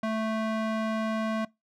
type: tone with band-pass filter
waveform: square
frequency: 220 Hz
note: A3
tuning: in tune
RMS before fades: -29 dBFS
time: 0.03-1.45 s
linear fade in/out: 5 ms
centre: 800 Hz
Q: 0.57
effects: noise-tail reverb RT60 0.2 s tail -23 dB re dry